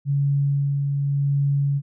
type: tone with tremolo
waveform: sine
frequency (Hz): 140.9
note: C#3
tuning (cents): +29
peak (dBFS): -17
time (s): 0.05-1.82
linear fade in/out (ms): 50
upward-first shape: sine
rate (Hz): 0.89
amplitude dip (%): 30
effects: none